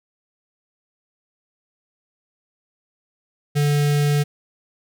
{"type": "tone with notch filter", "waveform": "square", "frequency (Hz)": 145.8, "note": "D3", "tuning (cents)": -12, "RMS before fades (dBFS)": -18, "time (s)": [3.55, 4.24], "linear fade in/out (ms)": 20, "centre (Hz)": 1000, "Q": 1.4, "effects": []}